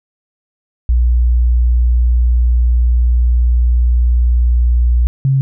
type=tone pair in turn; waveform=sine; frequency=60.1 / 134.92 Hz; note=B1 / C#3; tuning=-46 / -46 cents; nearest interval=octave + major second; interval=1400 cents; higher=second; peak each=-8 / -9 dBFS; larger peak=first; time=0.89-5.07 / 5.25-5.41 s; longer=first; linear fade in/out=0 ms; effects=none